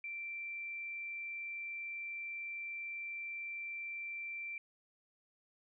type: tone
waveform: sine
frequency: 2349 Hz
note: D7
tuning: in tune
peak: -40 dBFS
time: 0.04-4.58 s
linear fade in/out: 2 ms
effects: none